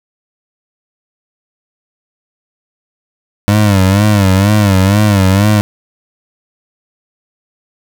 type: tone with vibrato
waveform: 25% pulse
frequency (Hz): 100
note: G2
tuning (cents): +35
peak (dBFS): -3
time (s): 3.48-5.61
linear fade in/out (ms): 0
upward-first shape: sine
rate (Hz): 2.1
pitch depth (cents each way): 110
effects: 7-bit